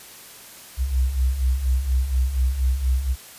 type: beating tone pair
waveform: sine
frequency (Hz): 61.5 / 65.7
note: B1 / C2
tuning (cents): -7 / +8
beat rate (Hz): 4.2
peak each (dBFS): -25 / -19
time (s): 0.77-3.16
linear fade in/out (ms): 50
effects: white hiss -43 dBFS RMS until 3.38 s + resampled to 32000 Hz